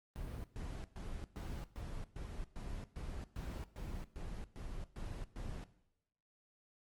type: noise bursts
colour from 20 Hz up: brown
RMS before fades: -44 dBFS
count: 14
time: 0.16-5.64 s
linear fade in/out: 0 ms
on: 280 ms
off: 120 ms
effects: noise-tail reverb RT60 0.9 s tail -17 dB re dry + Opus 32 kbps